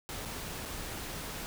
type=noise with dropouts; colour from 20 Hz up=pink; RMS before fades=-40 dBFS; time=0.09-1.46 s; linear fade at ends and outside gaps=0 ms; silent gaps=0.251-0.256 / 0.653-0.657 s; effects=none